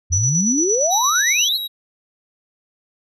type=exponential sweep; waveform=sine; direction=up; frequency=81.2 to 4435 Hz; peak=-17 dBFS; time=0.1-1.58 s; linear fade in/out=20 ms
type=tone with tremolo; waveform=sine; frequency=5920 Hz; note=F#8; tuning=in tune; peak=-16 dBFS; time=0.12-1.49 s; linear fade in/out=10 ms; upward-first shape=square; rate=8.7 Hz; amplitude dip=40%
type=tone with vibrato; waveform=square; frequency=3876 Hz; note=B7; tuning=33 cents flat; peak=-24 dBFS; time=0.9-1.68 s; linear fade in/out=20 ms; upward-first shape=triangle; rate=2.3 Hz; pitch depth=20 cents each way
effects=none